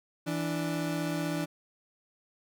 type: tone pair together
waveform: 30% pulse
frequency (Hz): 164.83 / 293.7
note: E3 / D4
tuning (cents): 0 / 0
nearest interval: minor seventh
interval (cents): 1000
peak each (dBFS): -30 / -30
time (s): 0.26-1.46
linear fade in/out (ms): 20
effects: none